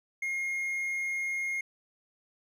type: tone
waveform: triangle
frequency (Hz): 2141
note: C7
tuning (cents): +39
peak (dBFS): -28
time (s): 0.22-1.61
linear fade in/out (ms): 5
effects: none